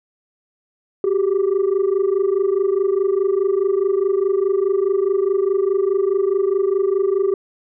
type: tone pair together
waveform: sine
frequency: 377.9 / 402.7 Hz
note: F#4 / G4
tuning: +37 / +47 cents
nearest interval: minor second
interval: 110 cents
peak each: -16 dBFS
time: 1.04-7.34 s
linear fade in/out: 2 ms
effects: tanh soft clip ceiling -12 dBFS